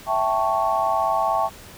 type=chord; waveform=sine; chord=A dominant seventh; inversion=second; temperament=equal; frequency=659.3 / 784 / 880 / 1108.7 Hz; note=E5 / G5 / A5 / C#6; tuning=0 / 0 / 0 / 0 cents; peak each=-24 dBFS; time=0.06-1.5 s; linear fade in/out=50 ms; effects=pink hiss -43 dBFS RMS until 1.77 s